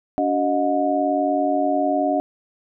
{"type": "tone cluster", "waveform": "sine", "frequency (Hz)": [285.9, 376.7, 623, 722], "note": ["D4", "F#4", "D#5", "F#5"], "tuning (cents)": [-46, 31, 2, -43], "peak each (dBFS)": [-22, -30, -22, -22], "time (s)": [0.18, 2.2], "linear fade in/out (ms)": 0, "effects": []}